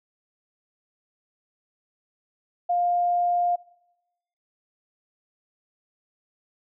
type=tone; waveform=sine; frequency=704 Hz; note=F5; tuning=14 cents sharp; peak=-20 dBFS; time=2.69-3.56 s; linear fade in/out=10 ms; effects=noise-tail reverb RT60 0.9 s tail -22 dB re dry